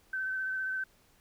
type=tone with vibrato; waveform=sine; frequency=1535 Hz; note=G6; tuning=37 cents flat; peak=-31 dBFS; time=0.13-0.84 s; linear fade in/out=5 ms; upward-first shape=sine; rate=15 Hz; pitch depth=16 cents each way; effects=pink hiss -65 dBFS RMS until 1.2 s